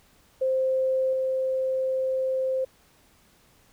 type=tone with level steps; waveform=sine; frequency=523.3 Hz; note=C5; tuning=in tune; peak=-21 / -23 dBFS; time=0.41-2.65 s; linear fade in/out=10 ms; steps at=1.13 s; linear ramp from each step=2 ms; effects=pink hiss -60 dBFS RMS until 3.72 s